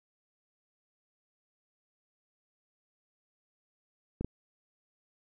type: clicks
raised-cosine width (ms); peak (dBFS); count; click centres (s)
3; -21; 2; 4.21 / 4.246
effects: none